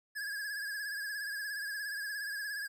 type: tone with vibrato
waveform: square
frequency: 1661.2 Hz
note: G#6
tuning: in tune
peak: -37 dBFS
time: 0.15-2.68 s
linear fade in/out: 20 ms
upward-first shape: sine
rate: 17 Hz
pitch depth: 62 cents each way
effects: none